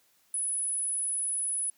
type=tone; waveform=sine; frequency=10130 Hz; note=D#9; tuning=30 cents sharp; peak=-28 dBFS; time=0.34-1.7 s; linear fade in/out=2 ms; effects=white hiss -67 dBFS RMS until 1.77 s + high-pass 100 Hz 12 dB/octave